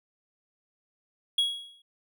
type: tone with exponential decay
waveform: triangle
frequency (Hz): 3322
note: G#7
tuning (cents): 0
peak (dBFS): -18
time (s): 1.38-1.82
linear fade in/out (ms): 5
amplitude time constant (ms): 95
effects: none